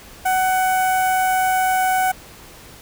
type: tone with notch filter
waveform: sawtooth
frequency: 748 Hz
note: F#5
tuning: 19 cents sharp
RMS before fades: -18 dBFS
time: 0.25-2.12 s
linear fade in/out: 10 ms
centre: 4100 Hz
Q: 0.52
effects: pink hiss -42 dBFS RMS until 2.81 s